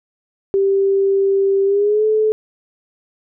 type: tone with pitch glide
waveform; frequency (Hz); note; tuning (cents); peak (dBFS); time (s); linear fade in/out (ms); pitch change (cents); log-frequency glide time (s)
sine; 392 to 432.4; G4 to A4; 0 to -30; -12; 0.54-2.32; 0; +170; 1.65-2.05
effects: none